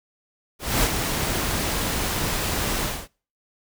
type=noise with ADSR envelope; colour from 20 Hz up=pink; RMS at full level=-19 dBFS; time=0.59-3.08 s; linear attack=240 ms; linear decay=52 ms; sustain=-6 dB; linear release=250 ms; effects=noise-tail reverb RT60 0.4 s tail -25 dB re dry